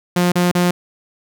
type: tone bursts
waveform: sawtooth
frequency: 177.2 Hz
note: F3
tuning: 25 cents sharp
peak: -9 dBFS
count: 3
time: 0.16-0.71 s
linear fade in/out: 5 ms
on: 160 ms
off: 35 ms
effects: none